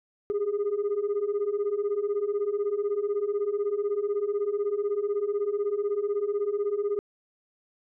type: beating tone pair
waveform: sine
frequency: 399.4 / 415.4 Hz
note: G4 / G#4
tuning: +32 / 0 cents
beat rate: 16 Hz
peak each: -27 / -25 dBFS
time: 0.3-6.99 s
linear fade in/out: 0 ms
effects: tanh soft clip ceiling -22 dBFS